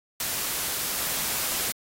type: noise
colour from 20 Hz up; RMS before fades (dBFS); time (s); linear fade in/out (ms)
white; -28; 0.2-1.72; 2
effects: AAC 48 kbps